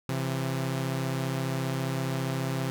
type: tone pair together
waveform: sawtooth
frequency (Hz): 132.85 / 167.7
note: C3 / E3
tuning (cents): +27 / +30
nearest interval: major third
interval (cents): 403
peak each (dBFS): -25 / -30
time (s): 0.09-2.7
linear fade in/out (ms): 0
effects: none